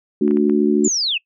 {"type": "chord", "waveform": "sine", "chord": "D major", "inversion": "second", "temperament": "just", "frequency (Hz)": [220.2, 293.7, 367.1], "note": ["A3", "D4", "F#4"], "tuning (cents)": [2, 0, -14], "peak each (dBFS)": -17, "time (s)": [0.21, 0.88], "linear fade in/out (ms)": 5}
{"type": "clicks", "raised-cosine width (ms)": 0.5, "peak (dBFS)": -21, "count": 4, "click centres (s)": [0.279, 0.31, 0.371, 0.497]}
{"type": "linear sweep", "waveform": "sine", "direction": "down", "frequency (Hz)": [7340, 2489], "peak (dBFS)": -17, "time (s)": [0.84, 1.18], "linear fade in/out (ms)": 10}
{"effects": ["noise-tail reverb RT60 0.1 s tail -23 dB re dry"]}